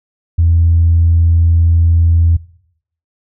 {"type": "tone", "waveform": "sine", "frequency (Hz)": 83.7, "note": "E2", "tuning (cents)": 27, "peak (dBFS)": -6, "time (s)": [0.38, 2.37], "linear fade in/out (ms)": 10, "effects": ["noise-tail reverb RT60 0.7 s tail -21 dB re dry", "tanh soft clip ceiling -2 dBFS"]}